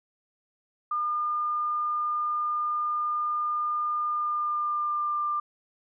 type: tone with pitch glide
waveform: sine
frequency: 1209 to 1192.4 Hz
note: D6 to D6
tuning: +50 to +26 cents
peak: -25 dBFS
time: 0.91-5.4 s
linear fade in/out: 5 ms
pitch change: -24 cents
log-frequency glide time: 4.05-5.25 s
effects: none